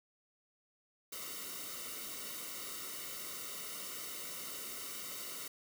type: noise with comb filter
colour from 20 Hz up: white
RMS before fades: -44 dBFS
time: 1.12-5.48 s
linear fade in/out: 5 ms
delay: 1.2 ms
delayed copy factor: -0.85
effects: none